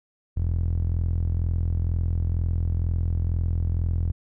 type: tone with band-pass filter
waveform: sawtooth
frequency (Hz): 42.11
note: E1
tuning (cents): +38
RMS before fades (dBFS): -24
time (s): 0.36-4.12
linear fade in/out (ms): 10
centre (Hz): 84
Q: 2.4
effects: none